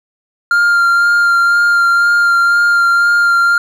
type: tone with vibrato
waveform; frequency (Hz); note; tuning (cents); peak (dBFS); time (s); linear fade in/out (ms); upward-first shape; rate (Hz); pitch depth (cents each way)
triangle; 1396.9; F6; 0; -6; 0.51-3.58; 2; sine; 2; 14
effects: none